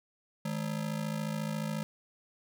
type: ring-modulated tone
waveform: square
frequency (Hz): 185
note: F#3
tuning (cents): 0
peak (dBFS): -30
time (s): 0.45-1.83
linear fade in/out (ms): 0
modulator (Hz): 27.1
effects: none